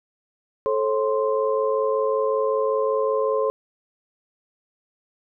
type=tone cluster; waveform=sine; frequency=435.7 / 541 / 1046 Hz; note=A4 / C#5 / C6; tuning=-17 / -42 / -1 cents; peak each=-22 / -23 / -27 dBFS; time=0.66-3.5 s; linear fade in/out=0 ms; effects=none